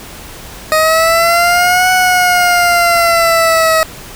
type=linear two-way sweep; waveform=20% pulse; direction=up then down; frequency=622.3 to 740 to 638 Hz; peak=-3 dBFS; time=0.72-3.83 s; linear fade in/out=0 ms; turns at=1.91 s; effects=pink hiss -31 dBFS RMS until 4.15 s